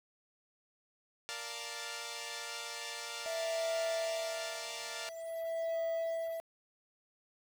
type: chord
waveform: 5% pulse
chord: Bb major seventh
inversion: none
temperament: equal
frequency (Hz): 466.2 / 587.3 / 698.5 / 880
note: Bb4 / D5 / F5 / A5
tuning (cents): 0 / 0 / 0 / 0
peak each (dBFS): -34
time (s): 1.29-5.09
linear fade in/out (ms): 0
type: tone with tremolo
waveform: triangle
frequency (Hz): 659.3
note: E5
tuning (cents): 0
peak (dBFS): -30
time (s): 3.26-6.4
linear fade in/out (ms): 0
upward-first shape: sine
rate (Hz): 0.48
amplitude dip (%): 90
effects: low-pass 9000 Hz 12 dB/octave + 9-bit